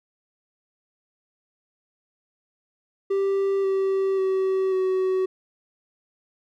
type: tone with pitch steps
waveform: triangle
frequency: 392 / 386.4 / 380.8 / 375.4 Hz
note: G4 / G4 / F#4 / F#4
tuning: 0 / -25 / +50 / +25 cents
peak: -18 dBFS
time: 3.1-5.26 s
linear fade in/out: 10 ms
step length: 540 ms
effects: none